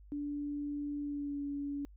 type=tone with pitch glide; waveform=sine; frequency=290 to 284.5 Hz; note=D4 to C#4; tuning=-22 to +45 cents; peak=-35 dBFS; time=0.12-1.85 s; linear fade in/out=0 ms; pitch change=-33 cents; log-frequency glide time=1.01-1.42 s; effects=added 50 Hz sine -53 dBFS peak until 1.96 s